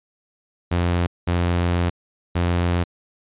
sawtooth tone bursts at uneven times, 87.31 Hz, F2, in tune, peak -14 dBFS, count 3, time 0.71-1.07 / 1.27-1.9 / 2.35-2.84 s, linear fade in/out 10 ms, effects resampled to 8000 Hz

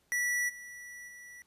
square tone with level steps, 1950 Hz, B6, 23 cents flat, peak -29 / -45 / -48 dBFS, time 0.12-1.42 s, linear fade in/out 0 ms, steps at 0.48 / 1.07 s, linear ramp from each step 20 ms, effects pink hiss -71 dBFS RMS until 1.46 s + resampled to 32000 Hz

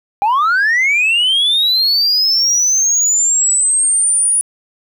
sine linear sweep, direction up, 781 to 9770 Hz, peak -8 dBFS, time 0.22-4.41 s, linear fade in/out 0 ms, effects tanh soft clip ceiling -9 dBFS + 8-bit

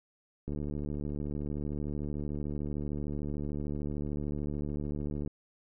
click train, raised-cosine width 3 ms, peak -24 dBFS, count 353, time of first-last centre 0.48-5.276 s, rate 73.4 Hz, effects none

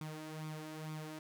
sawtooth tone with flanger, 155.56 Hz, D#3, in tune, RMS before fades -45 dBFS, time 0.01-1.19 s, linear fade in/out 2 ms, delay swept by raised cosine 0.84 to 3.14 ms, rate 2.2 Hz, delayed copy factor +0.6, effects none

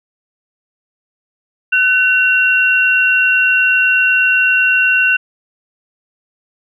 sine tone pair together, 1504.8 / 2744 Hz, F#6 / F7, +29 / -31 cents, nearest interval minor seventh, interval 1040 cents, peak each -12 dBFS, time 1.72-5.17 s, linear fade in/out 10 ms, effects none

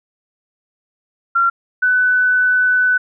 sine tone pair in turn, 1374 / 1498.4 Hz, F6 / F#6, -29 / +21 cents, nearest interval major second, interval 150 cents, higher second, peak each -11 dBFS, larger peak neither, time 1.35-1.5 / 1.82-2.98 s, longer second, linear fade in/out 10 ms, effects none

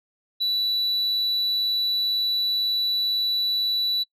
sine tone, 3951 Hz, B7, in tune, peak -18 dBFS, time 0.4-4.04 s, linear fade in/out 20 ms, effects noise-tail reverb RT60 0.1 s tail -25 dB re dry + tanh soft clip ceiling -20 dBFS

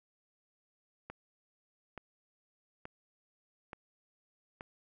click train, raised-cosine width 0.5 ms, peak -28 dBFS, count 5, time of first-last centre 1.1-4.609 s, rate 1.14 Hz, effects none

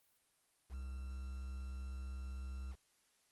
triangle tone with quantisation, 65.41 Hz, C2, in tune, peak -40 dBFS, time 0.69-2.76 s, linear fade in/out 50 ms, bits 10, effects white hiss -75 dBFS RMS until 3.31 s + Opus 32 kbps

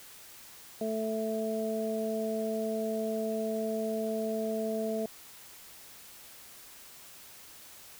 harmonic tone, 220 Hz, A3, in tune, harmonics 1 / 2 / 3, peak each -34 / -34 / -34 dBFS, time 0.81-5.06 s, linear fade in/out 2 ms, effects white hiss -51 dBFS RMS until 7.99 s

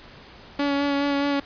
sawtooth tone with vibrato, 283 Hz, C#4, 36 cents sharp, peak -17 dBFS, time 0.59-1.4 s, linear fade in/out 5 ms, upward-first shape sine, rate 4.8 Hz, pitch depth 17 cents each way, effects pink hiss -46 dBFS RMS until 1.45 s + resampled to 11025 Hz

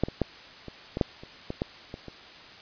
clicks, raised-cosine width 2 ms, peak -9 / -21 / -10 / -25 / -16 / -8 / -29 / -18 / -13 / -23 / -26 dBFS, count 11, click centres 0.036 / 0.085 / 0.217 / 0.683 / 0.971 / 1.012 / 1.235 / 1.504 / 1.619 / 1.941 / 2.083 s, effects white hiss -47 dBFS RMS until 2.61 s + resampled to 11025 Hz

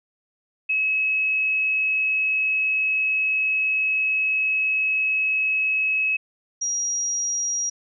sine tone pair in turn, 2571 / 5719 Hz, E7 / F8, -44 / +40 cents, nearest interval octave + major second, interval 1384 cents, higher second, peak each -19 / -22 dBFS, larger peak first, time 0.69-6.17 / 6.61-7.7 s, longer first, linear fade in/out 10 ms, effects none

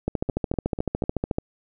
two click trains, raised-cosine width 2 ms, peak -10 / -16 dBFS, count 19 / 4, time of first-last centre 0.08-1.384 / 0.29-1.038 s, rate 13.8 / 4.01 Hz, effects none

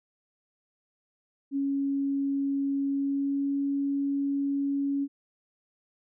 sine tone with pitch glide, 277.2 to 279.5 Hz, C#4 to C#4, 0 to +14 cents, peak -25 dBFS, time 1.51-5.08 s, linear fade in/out 50 ms, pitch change +14 cents, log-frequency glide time 2.89-3.56 s, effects none

